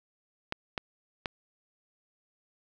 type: clicks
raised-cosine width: 0.3 ms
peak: -15 dBFS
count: 3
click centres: 0.524 / 0.778 / 1.258 s
effects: none